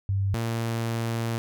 sine / sawtooth tone pair in turn, 98 / 115.06 Hz, G2 / A#2, 0 / -22 cents, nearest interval minor third, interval 278 cents, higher second, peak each -22 dBFS, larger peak neither, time 0.09-0.34 / 0.34-1.38 s, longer second, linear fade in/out 0 ms, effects none

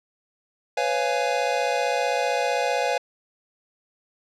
square chord, C# dominant seventh, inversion third, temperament just, 498.9 / 554.4 / 693 / 831.5 Hz, B4 / C#5 / E#5 / G#5, +17 / 0 / -14 / +2 cents, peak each -28 dBFS, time 0.77-2.98 s, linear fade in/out 5 ms, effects low-pass 6000 Hz 12 dB/octave

